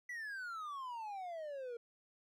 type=exponential sweep; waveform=triangle; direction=down; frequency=1991 to 462 Hz; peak=-40 dBFS; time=0.09-1.77 s; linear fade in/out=5 ms; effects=none